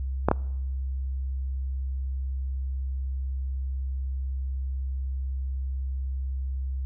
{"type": "clicks", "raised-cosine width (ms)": 1, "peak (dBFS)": -5, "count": 2, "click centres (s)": [0.286, 0.314], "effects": ["noise-tail reverb RT60 1.0 s tail -25 dB re dry", "added 66 Hz sine -27 dBFS peak until 6.85 s"]}